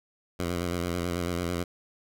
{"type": "tone with vibrato", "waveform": "10% pulse", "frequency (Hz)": 87.31, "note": "F2", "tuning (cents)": 0, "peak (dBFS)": -20, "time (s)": [0.39, 1.64], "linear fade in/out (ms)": 10, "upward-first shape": "square", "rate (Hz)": 9.1, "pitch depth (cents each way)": 40, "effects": []}